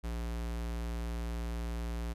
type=tone; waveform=square; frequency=57.9 Hz; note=A#1; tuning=11 cents flat; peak=-35 dBFS; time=0.03-2.14 s; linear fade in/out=20 ms; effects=resampled to 32000 Hz